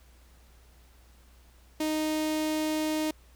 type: tone with notch filter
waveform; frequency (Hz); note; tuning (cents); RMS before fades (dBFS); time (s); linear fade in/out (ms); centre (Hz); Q
sawtooth; 310; D#4; -6; -29; 1.8-3.11; 5; 1400; 1.7
effects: added 60 Hz sine -55 dBFS peak until 3.35 s + pink hiss -62 dBFS RMS until 3.35 s